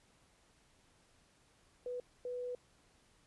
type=tone bursts at uneven times; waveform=sine; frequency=493.9 Hz; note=B4; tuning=in tune; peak=-38 dBFS; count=2; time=1.86-2 / 2.25-2.55 s; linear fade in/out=2 ms; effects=pink hiss -69 dBFS RMS until 3.26 s + resampled to 24000 Hz